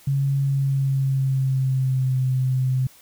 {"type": "tone with pitch glide", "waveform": "sine", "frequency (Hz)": [138.1, 129.6], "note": ["C#3", "C3"], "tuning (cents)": [-6, -16], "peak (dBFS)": -18, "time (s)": [0.07, 2.87], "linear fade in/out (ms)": 5, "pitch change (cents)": -110, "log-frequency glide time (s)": [0.44, 2.16], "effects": ["white hiss -51 dBFS RMS until 3.01 s"]}